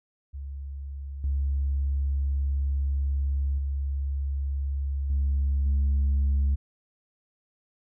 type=tone with level steps; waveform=sine; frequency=69.3 Hz; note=C#2; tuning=in tune; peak=-33 / -22 / -25 / -20 / -18 dBFS; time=0.33-6.56 s; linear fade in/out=20 ms; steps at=1.24 / 3.58 / 5.1 / 5.66 s; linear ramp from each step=2 ms; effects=tanh soft clip ceiling -19 dBFS